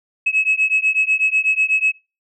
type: beating tone pair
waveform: sine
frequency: 2570 / 2578.1 Hz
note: E7 / E7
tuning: -45 / -39 cents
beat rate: 8.1 Hz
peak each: -17 dBFS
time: 0.26-1.92 s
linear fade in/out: 10 ms
effects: noise-tail reverb RT60 0.3 s tail -25 dB re dry + tanh soft clip ceiling -8 dBFS